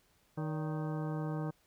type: harmonic tone with a mistuned harmonic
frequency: 155.56 Hz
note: D#3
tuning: in tune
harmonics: 1 / 2 / 3 / 4 / 5 / 6 / 7 / 8 / 10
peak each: -35 / -41 / -45 / -47 / -49 / -51 / -52 / -53 / -55 dBFS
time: 0.37-1.51 s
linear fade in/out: 10 ms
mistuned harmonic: 4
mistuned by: -120 cents
effects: pink hiss -70 dBFS RMS until 1.66 s